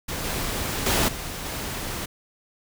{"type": "noise with level steps", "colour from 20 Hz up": "pink", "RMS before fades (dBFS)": [-30, -28, -21, -33, -31], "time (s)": [0.08, 2.06], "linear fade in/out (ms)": 10, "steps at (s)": [0.24, 0.86, 1.08, 1.45], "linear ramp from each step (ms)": 5, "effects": []}